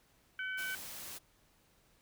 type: harmonic tone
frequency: 759 Hz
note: F#5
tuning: 44 cents sharp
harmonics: 2 / 3 / 4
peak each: -37 / -45 / -48 dBFS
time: 0.39-0.75 s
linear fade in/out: 2 ms
type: noise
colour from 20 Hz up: white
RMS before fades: -46 dBFS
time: 0.57-1.19 s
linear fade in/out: 20 ms
effects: pink hiss -69 dBFS RMS until 2.01 s